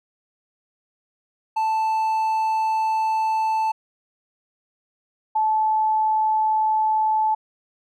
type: tone pair in turn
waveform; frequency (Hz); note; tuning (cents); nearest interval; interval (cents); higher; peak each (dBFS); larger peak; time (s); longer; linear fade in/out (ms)
triangle / sine; 880 / 868.9; A5 / A5; 0 / -22; unison; 22; first; -17; neither; 1.56-3.72 / 5.35-7.35; first; 10
effects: none